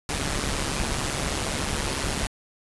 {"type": "noise with amplitude modulation", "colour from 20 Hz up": "pink", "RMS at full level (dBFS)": -24, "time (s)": [0.09, 2.27], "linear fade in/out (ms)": 2, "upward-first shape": "sine", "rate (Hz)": 141, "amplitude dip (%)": 70, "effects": ["resampled to 24000 Hz"]}